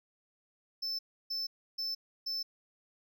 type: tone bursts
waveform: triangle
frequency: 5280 Hz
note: E8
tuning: 2 cents sharp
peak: -32 dBFS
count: 4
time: 0.82-2.43 s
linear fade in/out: 10 ms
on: 170 ms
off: 310 ms
effects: none